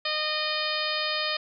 harmonic tone, 613 Hz, D#5, 26 cents flat, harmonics 1 / 2 / 3 / 4 / 5 / 6 / 7 / 8, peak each -34 / -34 / -34 / -34 / -34 / -34 / -34 / -34 dBFS, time 0.05-1.37 s, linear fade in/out 5 ms, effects none

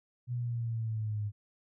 sine linear sweep, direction down, 123.5 to 102.8 Hz, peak -31 dBFS, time 0.27-1.32 s, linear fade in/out 50 ms, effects none

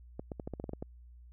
clicks, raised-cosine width 2 ms, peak -25 dBFS, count 10, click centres 0.195 / 0.318 / 0.398 / 0.475 / 0.537 / 0.599 / 0.641 / 0.693 / 0.734 / 0.825 s, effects added 60 Hz sine -51 dBFS peak until 1.32 s

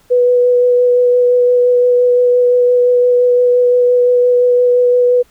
sine tone with vibrato, 492.2 Hz, B4, 6 cents flat, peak -7 dBFS, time 0.1-5.23 s, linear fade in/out 20 ms, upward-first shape sine, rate 5.8 Hz, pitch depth 10 cents each way, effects pink hiss -52 dBFS RMS until 5.3 s

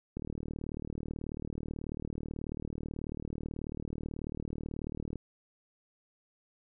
click train, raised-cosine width 3 ms, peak -25 dBFS, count 192, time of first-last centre 0.17-5.157 s, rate 38.3 Hz, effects none

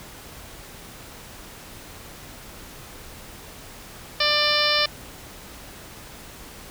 harmonic tone, 594 Hz, D5, 20 cents sharp, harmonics 1 / 2 / 3 / 4 / 5 / 6 / 7 / 8 / 9, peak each -27 / -27 / -27 / -27 / -27 / -27 / -27 / -27 / -27 dBFS, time 4.2-4.86 s, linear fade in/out 5 ms, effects pink hiss -42 dBFS RMS until 6.7 s

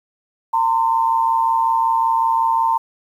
sine tone pair together, 909.6 / 1035 Hz, A#5 / C6, -43 / -19 cents, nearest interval major second, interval 224 cents, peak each -15 / -20 dBFS, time 0.53-2.78 s, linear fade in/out 10 ms, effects 8-bit

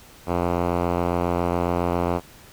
5% pulse tone with low-pass filter, 87.31 Hz, F2, in tune, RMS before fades -23 dBFS, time 0.26-2.21 s, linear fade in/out 50 ms, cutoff 1400 Hz, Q 0.62, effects pink hiss -48 dBFS RMS until 2.52 s

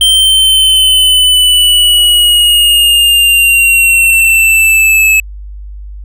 square linear sweep, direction down, 3136 to 2591 Hz, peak -5 dBFS, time 0.01-5.2 s, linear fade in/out 2 ms, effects added 50 Hz sine -23 dBFS peak until 6.04 s

